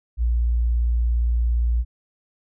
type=tone; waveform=sine; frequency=58.7 Hz; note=A#1; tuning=13 cents sharp; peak=-17 dBFS; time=0.17-1.85 s; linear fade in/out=50 ms; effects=none